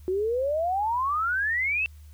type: exponential sweep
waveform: sine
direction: up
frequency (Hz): 360.2 to 2700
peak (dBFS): -23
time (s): 0.08-1.86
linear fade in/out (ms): 0
effects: added 75 Hz sine -44 dBFS peak until 2.13 s + white hiss -62 dBFS RMS until 2.13 s